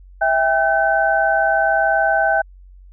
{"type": "tone cluster", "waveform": "sine", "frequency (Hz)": [654, 795, 1527], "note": ["E5", "G5", "G6"], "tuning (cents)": [-14, 24, -46], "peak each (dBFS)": -18, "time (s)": [0.21, 2.42], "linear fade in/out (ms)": 10, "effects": ["added 46 Hz sine -40 dBFS peak until 2.92 s"]}